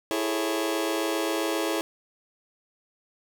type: chord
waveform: sawtooth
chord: A major seventh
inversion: second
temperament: just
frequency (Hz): 330 / 412.5 / 440 / 550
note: E4 / G#4 / A4 / C#5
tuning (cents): +2 / -12 / 0 / -14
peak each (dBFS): -24 / -28 / -30 / -28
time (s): 0.11-1.81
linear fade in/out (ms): 0
effects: none